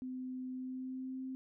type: tone with pitch glide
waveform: sine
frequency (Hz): 256.1 to 261.3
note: C4 to C4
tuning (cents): -37 to -2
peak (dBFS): -39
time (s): 0.02-1.35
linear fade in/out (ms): 0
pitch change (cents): +35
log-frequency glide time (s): 0.51-1.24
effects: none